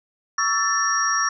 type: tone cluster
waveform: sine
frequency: 1129 / 1325 / 1770 / 5630 Hz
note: C#6 / E6 / A6 / F8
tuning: +31 / +9 / +10 / +13 cents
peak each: -24 dBFS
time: 0.38-1.29 s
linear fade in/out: 5 ms
effects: none